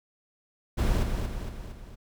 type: noise with echo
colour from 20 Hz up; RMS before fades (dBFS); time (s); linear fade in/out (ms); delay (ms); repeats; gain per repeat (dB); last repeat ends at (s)
brown; -24; 0.77-1.04; 20; 230; 4; -5; 1.96
effects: none